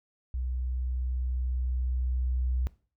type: tone with level ramp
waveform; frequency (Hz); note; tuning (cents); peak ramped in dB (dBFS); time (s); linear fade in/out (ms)
sine; 62.8; B1; +30; -29 to -25; 0.34-2.67; 0
effects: noise-tail reverb RT60 0.4 s tail -19 dB re dry